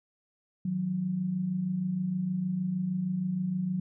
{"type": "tone pair together", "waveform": "sine", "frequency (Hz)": [158.06, 184.5], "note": ["D#3", "F#3"], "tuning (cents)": [28, -5], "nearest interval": "minor third", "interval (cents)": 267, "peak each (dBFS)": [-36, -28], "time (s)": [0.65, 3.8], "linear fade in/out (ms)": 5, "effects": []}